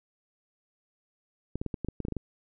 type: clicks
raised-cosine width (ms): 3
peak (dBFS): -19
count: 11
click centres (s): 1.556 / 1.615 / 1.663 / 1.742 / 1.847 / 1.886 / 2.003 / 2.051 / 2.084 / 2.123 / 2.167
effects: none